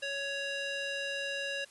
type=tone with band-pass filter; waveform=square; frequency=557 Hz; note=C#5; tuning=8 cents sharp; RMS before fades=-36 dBFS; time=0.02-1.65 s; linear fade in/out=10 ms; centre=2700 Hz; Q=1.2; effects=white hiss -58 dBFS RMS until 1.7 s + resampled to 24000 Hz